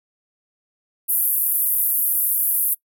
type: band-pass noise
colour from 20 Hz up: pink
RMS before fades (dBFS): -20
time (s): 1.08-2.75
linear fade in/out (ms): 20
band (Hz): 11000 to 15000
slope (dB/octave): 48
effects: noise-tail reverb RT60 0.1 s tail -23 dB re dry